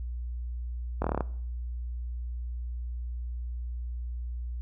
slowing click train, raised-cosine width 1 ms, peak -14 dBFS, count 8, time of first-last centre 1.02-1.207 s, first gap 23 ms, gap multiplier 1.05, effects noise-tail reverb RT60 0.6 s tail -20 dB re dry + added 60 Hz sine -32 dBFS peak until 4.61 s

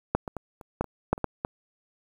clicks, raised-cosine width 1 ms, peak -7 / -19 / -19 / -30 / -11 / -24 / -7 / -25 / -11 / -13 dBFS, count 10, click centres 0.15 / 0.278 / 0.367 / 0.612 / 0.81 / 0.843 / 1.13 / 1.179 / 1.243 / 1.449 s, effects 8-bit

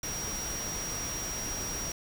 sine tone in noise, 5690 Hz, F8, 31 cents sharp, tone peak -35 dBFS, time 0.03-1.92 s, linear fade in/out 2 ms, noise pink, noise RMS -38 dBFS, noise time 0.03-1.92 s, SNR 0 dB, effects none

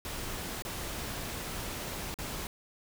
pink noise with dropouts, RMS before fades -38 dBFS, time 0.05-2.47 s, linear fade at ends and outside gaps 1 ms, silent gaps 0.622-0.65 / 2.142-2.187 s, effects none

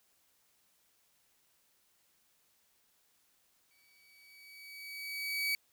30% pulse tone with exponential growth, 2274 Hz, C#7, 44 cents sharp, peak -27 dBFS, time 3.71-5.55 s, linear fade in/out 1 ms, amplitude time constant 400 ms, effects white hiss -72 dBFS RMS until 5.72 s

